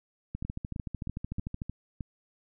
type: two click trains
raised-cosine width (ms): 5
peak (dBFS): -22 / -23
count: 18 / 6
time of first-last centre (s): 0.35-1.619 / 0.45-2.008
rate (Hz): 13.4 / 3.21
effects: none